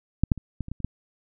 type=clicks; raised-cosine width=5 ms; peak=-7 / -6 / -24 / -17 / -25 / -20 / -26 / -12 dBFS; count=8; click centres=0.236 / 0.318 / 0.377 / 0.607 / 0.684 / 0.716 / 0.803 / 0.846 s; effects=none